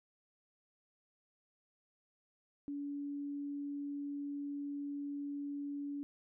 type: tone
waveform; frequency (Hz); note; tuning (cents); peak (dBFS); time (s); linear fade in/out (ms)
sine; 285.5; D4; -49; -38; 2.68-6.03; 0
effects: none